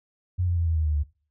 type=tone with pitch steps; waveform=sine; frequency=90.4 / 87.32 / 84.35 / 81.47 / 78.7 / 76.02 / 73.43 Hz; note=F#2 / F2 / E2 / E2 / D#2 / D#2 / D2; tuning=-40 / 0 / +40 / -20 / +20 / -40 / 0 cents; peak=-21 dBFS; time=0.38-1.038 s; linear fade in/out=20 ms; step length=94 ms; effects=noise-tail reverb RT60 0.4 s tail -21 dB re dry